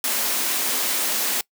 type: high-pass noise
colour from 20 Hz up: white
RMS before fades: -23 dBFS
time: 0.04-1.41 s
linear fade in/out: 2 ms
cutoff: 200 Hz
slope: 96 dB/octave
effects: noise-tail reverb RT60 0.1 s tail -23 dB re dry